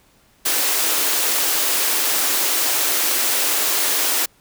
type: high-pass noise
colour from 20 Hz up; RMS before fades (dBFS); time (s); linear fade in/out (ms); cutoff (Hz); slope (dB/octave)
white; -19; 0.45-4.26; 10; 250; 96
effects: pink hiss -56 dBFS RMS until 4.4 s